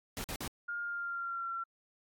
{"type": "noise bursts", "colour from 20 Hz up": "pink", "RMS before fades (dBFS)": -39, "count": 3, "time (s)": [0.17, 0.477], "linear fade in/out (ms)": 0, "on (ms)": 71, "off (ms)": 47}
{"type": "tone with pitch glide", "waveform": "sine", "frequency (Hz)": [1413, 1359.4], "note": ["F6", "F6"], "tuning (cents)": [20, -47], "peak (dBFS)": -35, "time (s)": [0.68, 1.64], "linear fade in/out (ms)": 10, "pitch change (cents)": -67, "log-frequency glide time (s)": [0.81, 1.53]}
{"effects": ["AAC 64 kbps"]}